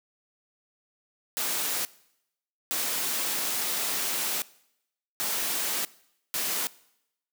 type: noise bursts at uneven times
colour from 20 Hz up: white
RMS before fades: -29 dBFS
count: 4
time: 1.37-1.85 / 2.71-4.42 / 5.2-5.85 / 6.34-6.67 s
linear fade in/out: 0 ms
effects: noise-tail reverb RT60 0.8 s tail -21 dB re dry + high-pass 200 Hz 12 dB/octave